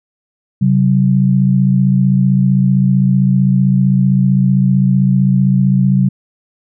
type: tone pair together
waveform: sine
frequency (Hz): 134.1 / 189.65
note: C3 / F#3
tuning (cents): +43 / +43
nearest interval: tritone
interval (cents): 600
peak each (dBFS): -11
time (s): 0.61-6.09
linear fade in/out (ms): 10
effects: none